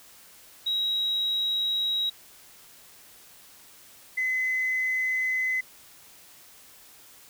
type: tone pair in turn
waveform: sine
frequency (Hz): 3835 / 2032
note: A#7 / B6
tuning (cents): +48 / +49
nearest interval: major seventh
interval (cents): 1099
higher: first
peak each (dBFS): -23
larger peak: neither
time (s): 0.66-2.1 / 4.17-5.61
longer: neither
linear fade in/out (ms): 10
effects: tanh soft clip ceiling -19 dBFS + white hiss -52 dBFS RMS until 7.29 s